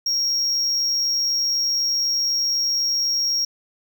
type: tone with amplitude modulation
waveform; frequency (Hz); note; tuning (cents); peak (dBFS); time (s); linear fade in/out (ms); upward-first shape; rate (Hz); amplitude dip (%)
triangle; 5588; F8; 0; -16; 0.06-3.45; 5; sine; 140; 35
effects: none